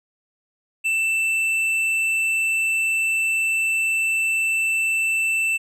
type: tone with tanh clipping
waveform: sine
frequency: 2662 Hz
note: E7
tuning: 16 cents sharp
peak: -20 dBFS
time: 0.84-5.58 s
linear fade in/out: 20 ms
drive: 8 dB
effects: none